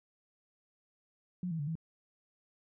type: tone with pitch steps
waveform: sine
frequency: 179.8 / 162.7 / 144.5 / 162.4 Hz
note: F#3 / E3 / D3 / E3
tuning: -49 / -22 / -28 / -26 cents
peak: -33 dBFS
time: 1.43-1.754 s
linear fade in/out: 2 ms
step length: 81 ms
effects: none